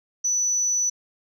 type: tone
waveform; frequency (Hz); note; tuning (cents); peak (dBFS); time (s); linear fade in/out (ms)
sine; 5960; F#8; +12; -19; 0.24-0.9; 10
effects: tanh soft clip ceiling -15 dBFS